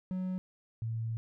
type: tone pair in turn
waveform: triangle / sine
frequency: 185 / 113.28 Hz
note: F#3 / A#2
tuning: 0 / -49 cents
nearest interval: minor sixth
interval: 849 cents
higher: first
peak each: -30 / -32 dBFS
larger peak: first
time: 0.11-0.38 / 0.82-1.17 s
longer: second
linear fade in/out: 0 ms
effects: none